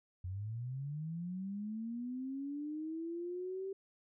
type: linear sweep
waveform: sine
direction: up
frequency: 87.6 to 390.7 Hz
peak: -38 dBFS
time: 0.24-3.73 s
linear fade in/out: 5 ms
effects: none